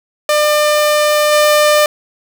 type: tone with level steps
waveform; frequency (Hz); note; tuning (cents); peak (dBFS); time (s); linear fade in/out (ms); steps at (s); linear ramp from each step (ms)
sawtooth; 599; D5; +34; -6 / -4; 0.29-1.86; 2; 1.31; 20
effects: none